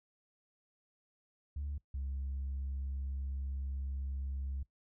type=tone pair in turn; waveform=sine; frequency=71.9 / 67.86 Hz; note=D2 / C#2; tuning=-36 / -36 cents; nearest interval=minor second; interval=100 cents; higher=first; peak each=-35 / -34 dBFS; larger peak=second; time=1.56-1.78 / 1.94-4.63 s; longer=second; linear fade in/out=5 ms; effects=noise-tail reverb RT60 0.1 s tail -21 dB re dry + tanh soft clip ceiling -33 dBFS